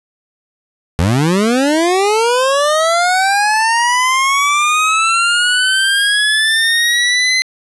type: linear sweep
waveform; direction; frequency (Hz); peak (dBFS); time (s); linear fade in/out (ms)
25% pulse; up; 78 to 2056; -7; 0.99-7.42; 0
effects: resampled to 24000 Hz + 7-bit